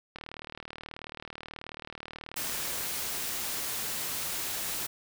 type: click train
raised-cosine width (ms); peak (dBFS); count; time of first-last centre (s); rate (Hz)
0.3; -24; 104; 0.16-2.835; 38.5
type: noise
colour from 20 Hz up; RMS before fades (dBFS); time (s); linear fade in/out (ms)
white; -34; 2.36-4.87; 10
effects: none